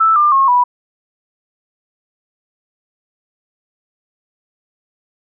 sine tone with pitch steps, 1318.5 / 1195.2 / 1083.4 / 982.1 Hz, E6 / D6 / C#6 / B5, 0 / +30 / -40 / -10 cents, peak -8 dBFS, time 0-0.64 s, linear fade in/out 10 ms, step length 160 ms, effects none

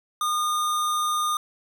square tone, 1219 Hz, D#6, 36 cents flat, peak -23 dBFS, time 0.21-1.37 s, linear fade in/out 2 ms, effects none

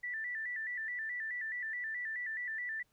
sine tone with vibrato, 1864.7 Hz, A#6, in tune, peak -36 dBFS, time 0.03-2.83 s, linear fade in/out 10 ms, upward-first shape square, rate 4.7 Hz, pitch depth 87 cents each way, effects pink hiss -75 dBFS RMS until 2.92 s

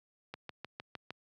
click train, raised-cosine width 0.3 ms, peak -25 dBFS, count 6, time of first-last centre 0.34-1.106 s, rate 6.53 Hz, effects high-pass 100 Hz 12 dB/octave

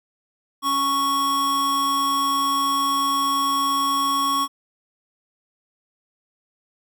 square tone pair together, 277.2 / 1108.8 Hz, C#4 / C#6, 0 / 0 cents, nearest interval 2 octaves, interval 2400 cents, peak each -31 / -20 dBFS, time 0.62-4.48 s, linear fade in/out 50 ms, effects none

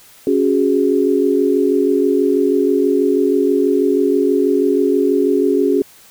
sine chord, C# suspended fourth, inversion none, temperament just, 277.2 / 369.6 / 415.8 Hz, C#4 / F#4 / G#4, 0 / -2 / +2 cents, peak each -16 dBFS, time 0.27-5.82 s, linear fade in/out 2 ms, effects white hiss -45 dBFS RMS until 6.1 s

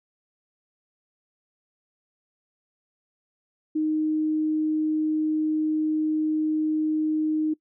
sine tone, 310 Hz, D#4, 6 cents flat, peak -21 dBFS, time 3.75-7.54 s, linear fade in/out 10 ms, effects noise-tail reverb RT60 0.1 s tail -21 dB re dry

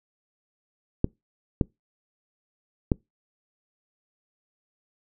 clicks, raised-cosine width 3 ms, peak -7 dBFS, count 3, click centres 1.044 / 1.612 / 2.918 s, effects noise-tail reverb RT60 0.2 s tail -26 dB re dry

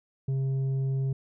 sine tone with tanh clipping, 134.4 Hz, C3, 47 cents sharp, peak -26 dBFS, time 0.28-1.13 s, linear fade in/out 5 ms, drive 5 dB, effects none

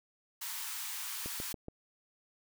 white high-pass noise, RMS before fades -40 dBFS, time 0.41-1.53 s, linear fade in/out 10 ms, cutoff 830 Hz, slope 96 dB/octave
click train, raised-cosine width 2 ms, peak -28 dBFS, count 4, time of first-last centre 1.26-1.684 s, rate 7.08 Hz
effects none

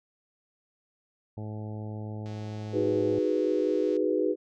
harmonic tone, 107 Hz, A2, 48 cents flat, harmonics 1 / 2 / 3 / 4 / 5 / 6 / 7 / 8, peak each -35 / -41 / -45 / -47 / -49 / -51 / -52 / -53 dBFS, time 1.37-3.19 s, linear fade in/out 5 ms
click train, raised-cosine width 0.2 ms, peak -35 dBFS, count 315, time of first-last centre 2.26-3.967 s, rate 184 Hz
sine chord, G# minor seventh, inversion second, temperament equal, 311.1 / 370 / 415.3 / 493.9 Hz, D#4 / F#4 / G#4 / B4, 0 / 0 / 0 / 0 cents, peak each -29 dBFS, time 2.72-4.36 s, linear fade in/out 50 ms
effects none

